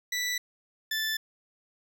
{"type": "tone pair in turn", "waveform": "20% pulse", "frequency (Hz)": [1972, 1756.9], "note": ["B6", "A6"], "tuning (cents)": [-3, -3], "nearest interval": "major second", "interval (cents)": 200, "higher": "first", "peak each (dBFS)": -23, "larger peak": "neither", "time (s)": [[0.12, 0.38], [0.91, 1.17]], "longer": "neither", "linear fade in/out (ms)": 5, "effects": []}